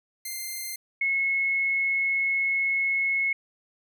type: tone pair in turn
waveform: 5% pulse / sine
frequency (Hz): 2096 / 2182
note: C7 / C#7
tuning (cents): +2 / -28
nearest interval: minor second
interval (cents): 70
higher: second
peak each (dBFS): -22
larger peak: neither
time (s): 0.25-0.76 / 1.01-3.33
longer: second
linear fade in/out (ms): 5
effects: none

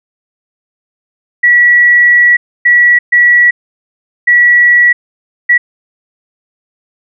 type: tone bursts at uneven times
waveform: sine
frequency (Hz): 1937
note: B6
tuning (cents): -34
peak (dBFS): -3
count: 5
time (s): 1.43-2.37 / 2.65-2.99 / 3.12-3.51 / 4.27-4.93 / 5.49-5.58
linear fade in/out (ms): 10
effects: none

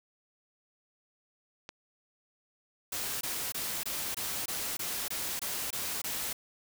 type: click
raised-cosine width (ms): 0.2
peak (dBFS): -24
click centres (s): 1.691
type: noise bursts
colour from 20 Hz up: white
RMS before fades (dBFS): -35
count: 11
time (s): 2.92-6.33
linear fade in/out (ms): 5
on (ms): 290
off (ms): 22
effects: none

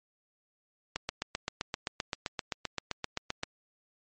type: click train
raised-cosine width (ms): 0.2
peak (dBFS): -14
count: 20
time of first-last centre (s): 0.96-3.434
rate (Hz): 7.68
effects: MP3 32 kbps

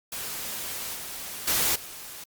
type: noise with level steps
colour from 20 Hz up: white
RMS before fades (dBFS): -34 / -37 / -24 / -41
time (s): 0.12-2.24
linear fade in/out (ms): 5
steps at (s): 0.94 / 1.47 / 1.75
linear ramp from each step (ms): 10
effects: Opus 48 kbps

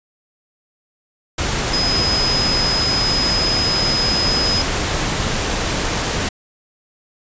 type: tone in noise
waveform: sine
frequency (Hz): 5050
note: D#8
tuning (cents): +25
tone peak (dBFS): -17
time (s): 1.73-4.62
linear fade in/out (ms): 5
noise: pink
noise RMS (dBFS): -20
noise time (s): 1.38-6.29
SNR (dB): 0
effects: resampled to 16000 Hz

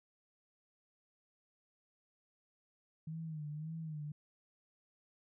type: tone with vibrato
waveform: sine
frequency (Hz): 155.56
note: D#3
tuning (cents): 0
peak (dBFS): -40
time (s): 3.07-4.12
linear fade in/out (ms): 5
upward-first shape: sine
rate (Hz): 1.8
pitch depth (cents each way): 82
effects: none

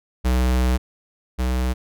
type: tone pair in turn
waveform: square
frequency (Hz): 62.8 / 63.03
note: B1 / B1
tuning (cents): +30 / +36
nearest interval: unison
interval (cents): 6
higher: second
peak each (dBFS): -17 / -20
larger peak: first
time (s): 0.24-0.78 / 1.38-1.74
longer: first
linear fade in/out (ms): 20
effects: none

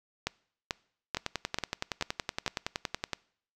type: two click trains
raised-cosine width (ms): 0.2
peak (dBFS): -13 / -12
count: 22 / 6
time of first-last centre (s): 1.17-3.133 / 0.27-2.463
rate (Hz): 10.7 / 2.28
effects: noise-tail reverb RT60 0.6 s tail -24 dB re dry

